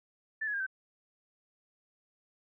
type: tone with pitch steps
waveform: sine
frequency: 1760 / 1683.4 / 1610.2 / 1540.2 Hz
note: A6 / G#6 / G6 / G6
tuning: 0 / +23 / +46 / -31 cents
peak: -31 dBFS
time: 0.41-0.666 s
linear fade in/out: 10 ms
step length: 64 ms
effects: none